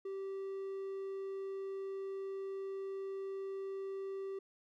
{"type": "tone", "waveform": "triangle", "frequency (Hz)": 388.7, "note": "G4", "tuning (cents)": -15, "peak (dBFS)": -37, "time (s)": [0.05, 4.39], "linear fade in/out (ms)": 5, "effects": []}